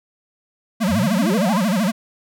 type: tone with vibrato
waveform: square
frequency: 202.2 Hz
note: G#3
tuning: 46 cents flat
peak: -17 dBFS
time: 0.8-1.92 s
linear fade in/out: 20 ms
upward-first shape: sine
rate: 13 Hz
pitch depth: 240 cents each way
type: exponential sweep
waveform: sine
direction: up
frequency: 74.1 to 1244.5 Hz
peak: -22 dBFS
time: 0.88-1.62 s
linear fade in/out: 50 ms
effects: none